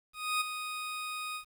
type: tone with ADSR envelope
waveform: 20% pulse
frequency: 1244.5 Hz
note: D#6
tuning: in tune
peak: -22 dBFS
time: 0.13-1.45 s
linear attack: 280 ms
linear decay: 12 ms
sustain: -9 dB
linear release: 95 ms
effects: 10-bit